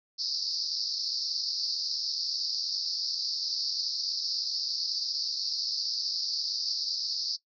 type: band-pass noise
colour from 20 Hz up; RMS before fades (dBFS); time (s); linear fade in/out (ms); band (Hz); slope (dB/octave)
pink; -32; 0.18-7.37; 20; 4400 to 5300; 96
effects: noise-tail reverb RT60 0.1 s tail -19 dB re dry